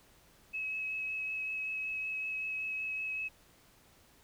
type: tone with vibrato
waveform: sine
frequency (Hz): 2570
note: E7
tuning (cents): -45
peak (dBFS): -34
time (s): 0.53-3.29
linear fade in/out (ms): 20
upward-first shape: triangle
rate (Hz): 5.3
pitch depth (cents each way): 14
effects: pink hiss -63 dBFS RMS until 4.23 s